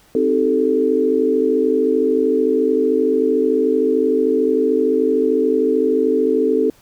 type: chord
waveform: sine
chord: A half-diminished seventh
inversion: first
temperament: equal with one note detuned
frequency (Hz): 261.6 / 311.1 / 386.6 / 440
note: C4 / Eb4 / G4 / A4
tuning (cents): 0 / 0 / -24 / 0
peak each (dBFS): -20 / -21 / -21 / -16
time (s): 0.15-6.7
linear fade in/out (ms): 2
effects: pink hiss -52 dBFS RMS until 6.81 s